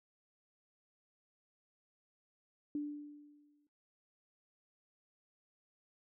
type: tone with exponential decay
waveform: sine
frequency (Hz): 293.7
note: D4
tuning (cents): 0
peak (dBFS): -33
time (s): 2.75-3.67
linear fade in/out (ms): 2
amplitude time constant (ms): 200
effects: noise-tail reverb RT60 0.4 s tail -20 dB re dry